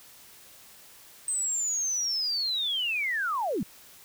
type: linear sweep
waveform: sine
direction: down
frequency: 8310 to 155.56 Hz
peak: -26 dBFS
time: 1.28-3.63 s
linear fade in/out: 2 ms
effects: white hiss -52 dBFS RMS until 4.04 s